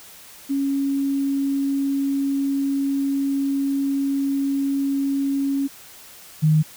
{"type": "tone pair in turn", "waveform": "sine", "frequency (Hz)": [276.3, 155.07], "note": ["C#4", "D#3"], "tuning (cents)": [-6, -6], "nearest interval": "minor seventh", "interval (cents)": 1000, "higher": "first", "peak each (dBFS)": [-19, -13], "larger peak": "second", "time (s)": [[0.49, 5.68], [6.42, 6.63]], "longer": "first", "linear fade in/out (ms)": 20, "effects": ["white hiss -44 dBFS RMS until 6.76 s"]}